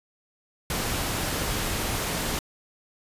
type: noise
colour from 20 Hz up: pink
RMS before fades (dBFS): -28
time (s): 0.7-2.39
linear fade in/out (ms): 2
effects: resampled to 32000 Hz